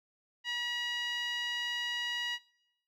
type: tone with band-pass filter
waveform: 10% pulse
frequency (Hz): 962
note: B5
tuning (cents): -46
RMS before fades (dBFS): -35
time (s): 0.44-2.39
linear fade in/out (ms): 50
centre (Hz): 2400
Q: 2.5
effects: noise-tail reverb RT60 0.8 s tail -22 dB re dry